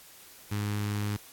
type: tone with notch filter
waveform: sawtooth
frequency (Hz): 103.83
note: G#2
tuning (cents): 0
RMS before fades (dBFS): -31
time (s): 0.51-1.17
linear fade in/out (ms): 10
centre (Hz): 600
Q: 1.1
effects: white hiss -52 dBFS RMS until 1.32 s + AAC 64 kbps